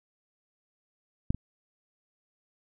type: clicks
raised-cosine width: 5 ms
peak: -12 / -23 dBFS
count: 2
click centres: 1.305 / 1.346 s
effects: none